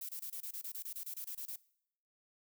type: noise bursts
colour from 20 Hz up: violet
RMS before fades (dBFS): -43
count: 15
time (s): 0.01-1.56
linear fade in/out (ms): 5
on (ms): 80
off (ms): 25
effects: noise-tail reverb RT60 0.7 s tail -21 dB re dry